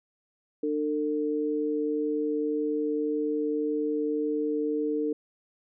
sine tone pair together, 300 / 450.9 Hz, D4 / A4, +37 / +42 cents, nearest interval perfect fifth, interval 705 cents, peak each -28 dBFS, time 0.63-5.13 s, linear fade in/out 5 ms, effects none

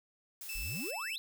blue noise, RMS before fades -45 dBFS, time 0.41-0.91 s, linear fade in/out 2 ms
sawtooth tone, 2637 Hz, E7, in tune, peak -36 dBFS, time 0.49-1.16 s, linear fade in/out 2 ms
triangle exponential sweep, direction up, 33.43 to 4150 Hz, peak -37 dBFS, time 0.55-1.18 s, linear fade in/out 0 ms
effects none

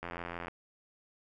click train, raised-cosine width 0.5 ms, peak -24 dBFS, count 40, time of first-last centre 0.03-0.482 s, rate 86.2 Hz, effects none

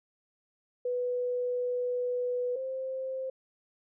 sine tone pair in turn, 493.9 / 524.8 Hz, B4 / C5, 0 / +5 cents, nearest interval minor second, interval 105 cents, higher second, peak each -28 / -32 dBFS, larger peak first, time 0.85-2.56 / 2.56-3.3 s, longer first, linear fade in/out 5 ms, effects none

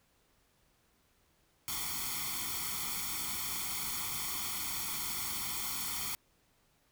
white noise with comb filter, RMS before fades -37 dBFS, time 1.68-6.15 s, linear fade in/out 0 ms, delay 0.9 ms, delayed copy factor +0.95, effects pink hiss -71 dBFS RMS until 6.91 s

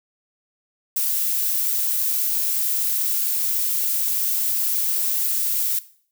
violet noise, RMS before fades -22 dBFS, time 0.96-5.79 s, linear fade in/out 5 ms, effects noise-tail reverb RT60 0.5 s tail -17 dB re dry

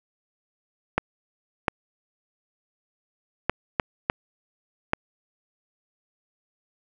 clicks, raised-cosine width 0.5 ms, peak -5 dBFS, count 6, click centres 0.98 / 1.682 / 3.496 / 3.798 / 4.099 / 4.934 s, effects none

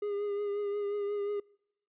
triangle tone with vibrato, 408.7 Hz, G#4, 28 cents flat, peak -29 dBFS, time 0.02-1.4 s, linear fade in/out 5 ms, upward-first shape triangle, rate 5.6 Hz, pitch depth 34 cents each way, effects noise-tail reverb RT60 0.8 s tail -26 dB re dry + resampled to 8000 Hz

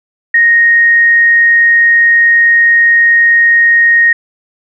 sine tone, 1864.7 Hz, A#6, in tune, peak -4 dBFS, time 0.34-4.13 s, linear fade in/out 5 ms, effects none

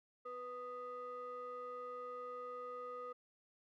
triangle ring-modulated tone, 373.5 Hz, F#4, 16 cents sharp, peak -39 dBFS, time 0.25-3.13 s, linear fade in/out 10 ms, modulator 868 Hz, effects none

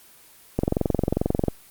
click train, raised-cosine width 2 ms, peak -7 dBFS, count 21, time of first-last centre 0.59-1.483 s, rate 22.4 Hz, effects white hiss -51 dBFS RMS until 1.7 s + Opus 24 kbps

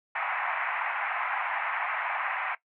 pink band-pass noise, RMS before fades -31 dBFS, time 0.15-2.55 s, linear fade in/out 5 ms, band 740 to 2400 Hz, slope 48 dB/octave, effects noise-tail reverb RT60 0.1 s tail -17 dB re dry

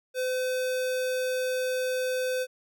square tone, 510 Hz, C5, 44 cents flat, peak -27 dBFS, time 0.14-2.47 s, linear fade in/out 50 ms, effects none

